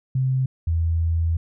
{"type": "tone pair in turn", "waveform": "sine", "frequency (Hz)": [130.81, 82.64], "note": ["C3", "E2"], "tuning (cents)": [0, 5], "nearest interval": "minor sixth", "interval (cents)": 795, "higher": "first", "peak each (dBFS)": -18, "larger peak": "neither", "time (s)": [[0.15, 0.46], [0.67, 1.37]], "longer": "second", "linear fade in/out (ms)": 5, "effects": []}